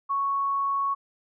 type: tone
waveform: sine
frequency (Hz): 1108.7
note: C#6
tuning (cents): 0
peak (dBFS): -23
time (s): 0.09-0.95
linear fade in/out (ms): 20
effects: none